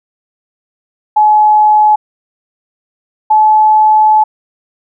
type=tone pair in turn; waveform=sine; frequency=850 / 860.4 Hz; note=G#5 / A5; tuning=+40 / -39 cents; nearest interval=unison; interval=21 cents; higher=second; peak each=-4 dBFS; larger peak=neither; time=1.16-1.96 / 3.3-4.24 s; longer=second; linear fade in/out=10 ms; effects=none